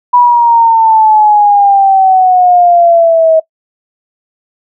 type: exponential sweep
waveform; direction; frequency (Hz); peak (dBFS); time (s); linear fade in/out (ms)
sine; down; 983 to 637; -3; 0.13-3.4; 10
effects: noise-tail reverb RT60 0.1 s tail -19 dB re dry